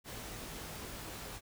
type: noise with comb filter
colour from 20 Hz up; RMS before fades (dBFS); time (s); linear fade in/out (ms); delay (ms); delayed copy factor
pink; -45; 0.04-1.41; 50; 19; +0.55
effects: none